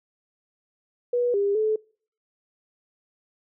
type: tone with pitch steps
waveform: sine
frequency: 486.3 / 402.1 / 433 Hz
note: B4 / G4 / A4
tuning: -27 / +44 / -28 cents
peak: -20 dBFS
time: 1.13-1.76 s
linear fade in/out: 5 ms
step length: 210 ms
effects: noise-tail reverb RT60 0.5 s tail -26 dB re dry